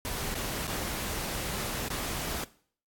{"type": "noise with dropouts", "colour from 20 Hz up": "pink", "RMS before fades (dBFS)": -34, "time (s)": [0.05, 2.44], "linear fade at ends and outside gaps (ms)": 1, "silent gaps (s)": [[0.343, 0.353], [0.671, 0.677], [1.882, 1.902]], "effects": ["noise-tail reverb RT60 0.5 s tail -18 dB re dry", "AAC 64 kbps"]}